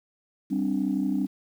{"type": "chord", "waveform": "sine", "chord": "G suspended fourth", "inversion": "none", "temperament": "equal", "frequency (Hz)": [196, 261.6, 293.7], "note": ["G3", "C4", "D4"], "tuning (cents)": [0, 0, 0], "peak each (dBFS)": -27, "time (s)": [0.5, 1.27], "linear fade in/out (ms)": 20, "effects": ["tanh soft clip ceiling -16 dBFS", "9-bit"]}